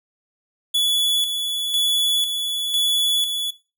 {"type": "tone with tremolo", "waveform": "45% pulse", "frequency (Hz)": 3418, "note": "G#7", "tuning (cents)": 49, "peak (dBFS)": -17, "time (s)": [0.74, 3.51], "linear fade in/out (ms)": 10, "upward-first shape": "square", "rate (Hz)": 1, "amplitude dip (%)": 45, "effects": ["noise-tail reverb RT60 0.3 s tail -18 dB re dry"]}